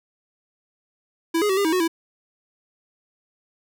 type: tone with pitch steps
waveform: square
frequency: 330.5 / 416.6 / 380.4 / 402.4 / 320 / 367.5 / 330.1 Hz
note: E4 / G#4 / F#4 / G4 / D#4 / F#4 / E4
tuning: +5 / +5 / +48 / +45 / +49 / -12 / +2 cents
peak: -19 dBFS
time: 1.34-1.879 s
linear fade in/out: 10 ms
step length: 77 ms
effects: none